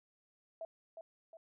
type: tone with echo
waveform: sine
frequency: 655 Hz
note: E5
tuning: 11 cents flat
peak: -40 dBFS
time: 0.61-0.65 s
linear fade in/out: 2 ms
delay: 360 ms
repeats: 2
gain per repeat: -6 dB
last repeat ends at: 1.37 s
effects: none